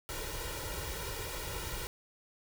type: noise with comb filter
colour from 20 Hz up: pink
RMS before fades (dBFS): -39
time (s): 0.09-1.87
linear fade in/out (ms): 0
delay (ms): 2.1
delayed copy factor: +0.9
effects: none